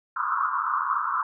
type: band-pass noise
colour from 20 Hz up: white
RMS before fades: -26 dBFS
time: 0.16-1.23 s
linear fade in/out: 2 ms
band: 990 to 1400 Hz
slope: 96 dB/octave
effects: none